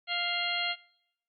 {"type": "harmonic tone with a mistuned harmonic", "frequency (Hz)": 698.5, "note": "F5", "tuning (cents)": 0, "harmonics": [1, 2, 3, 4, 5, 6], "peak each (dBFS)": [-37, -38, -34, -35, -36, -36], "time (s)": [0.07, 0.76], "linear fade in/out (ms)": 50, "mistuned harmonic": 5, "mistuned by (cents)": -110, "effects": ["noise-tail reverb RT60 0.8 s tail -23 dB re dry", "Opus 48 kbps"]}